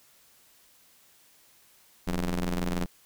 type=ring-modulated tone; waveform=sawtooth; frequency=86.8 Hz; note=F2; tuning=10 cents flat; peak=-20 dBFS; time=2.07-2.86 s; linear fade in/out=5 ms; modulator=97.1 Hz; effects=white hiss -60 dBFS RMS until 3.05 s